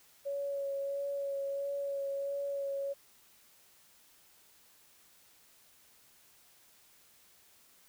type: tone with vibrato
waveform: sine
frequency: 558 Hz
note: C#5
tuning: 11 cents sharp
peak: -33 dBFS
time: 0.25-2.94 s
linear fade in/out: 20 ms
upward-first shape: sine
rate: 1.5 Hz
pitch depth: 15 cents each way
effects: white hiss -63 dBFS RMS until 7.88 s